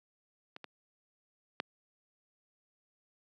clicks, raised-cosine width 0.3 ms, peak -28 / -27 / -16 dBFS, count 3, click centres 0.564 / 0.643 / 1.601 s, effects high-pass 200 Hz 12 dB/octave

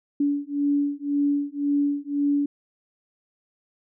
sine beating tone pair, 285.5 / 287.4 Hz, D4 / D4, -49 / -37 cents, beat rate 1.9 Hz, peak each -24 dBFS, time 0.2-2.46 s, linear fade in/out 5 ms, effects none

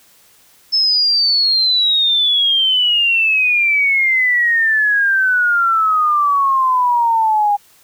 sine exponential sweep, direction down, 5274 to 810 Hz, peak -11 dBFS, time 0.72-7.57 s, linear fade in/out 20 ms, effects white hiss -50 dBFS RMS until 7.83 s

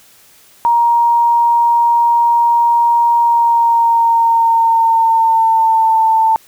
sine tone with pitch glide, 940 to 890.3 Hz, A#5 to A5, +14 to +20 cents, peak -8 dBFS, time 0.65-6.36 s, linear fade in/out 0 ms, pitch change -94 cents, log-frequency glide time 3.19-6.02 s, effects white hiss -46 dBFS RMS until 6.47 s

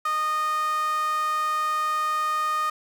sawtooth tone with high-pass filter, 616 Hz, D#5, 17 cents flat, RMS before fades -25 dBFS, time 0.05-2.7 s, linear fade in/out 5 ms, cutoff 1300 Hz, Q 9.1, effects none

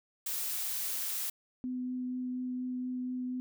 blue noise, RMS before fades -35 dBFS, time 0.26-1.3 s, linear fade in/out 5 ms
sine tone with vibrato, 252 Hz, B3, 35 cents sharp, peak -33 dBFS, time 1.64-3.4 s, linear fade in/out 0 ms, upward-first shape triangle, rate 4.2 Hz, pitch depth 9 cents each way
effects none

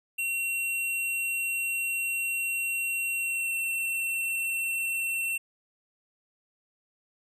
square tone with pitch glide, 2734 to 2707 Hz, F7 to E7, -37 to +45 cents, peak -28 dBFS, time 0.18-5.38 s, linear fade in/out 10 ms, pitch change -18 cents, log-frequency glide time 3.15-3.56 s, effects none

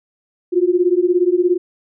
sine beating tone pair, 348.2 / 365.2 Hz, F4 / F#4, -5 / -23 cents, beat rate 17 Hz, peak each -15 dBFS, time 0.52-1.58 s, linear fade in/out 20 ms, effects none

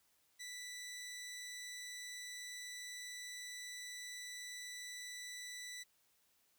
15% pulse tone, 1975.5 Hz, B6, in tune, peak -40 dBFS, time 0.39-5.84 s, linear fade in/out 20 ms, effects white hiss -75 dBFS RMS until 6.58 s

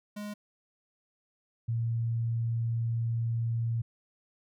square / sine tone pair in turn, 207.7 / 115.56 Hz, G#3 / A#2, 0 / -15 cents, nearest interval minor seventh, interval 1015 cents, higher first, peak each -37 / -27 dBFS, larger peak second, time 0.16-0.34 / 1.68-3.82 s, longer second, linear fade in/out 10 ms, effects none

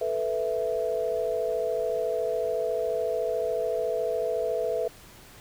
sine chord, A suspended second, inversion none, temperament equal, 440 / 493.9 / 659.3 Hz, A4 / B4 / E5, 0 / 0 / 0 cents, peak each -30 / -29 / -29 dBFS, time 0.01-4.88 s, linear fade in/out 5 ms, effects pink hiss -50 dBFS RMS until 5.4 s

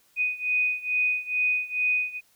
sine beating tone pair, 2489 / 2491.3 Hz, D#7 / D#7, 0 / +2 cents, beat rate 2.3 Hz, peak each -25 / -27 dBFS, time 0.16-2.21 s, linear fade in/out 50 ms, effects white hiss -63 dBFS RMS until 2.35 s

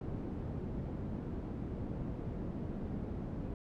white low-pass noise, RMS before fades -40 dBFS, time 0.01-3.54 s, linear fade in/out 2 ms, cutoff 240 Hz, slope 12 dB/octave, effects none

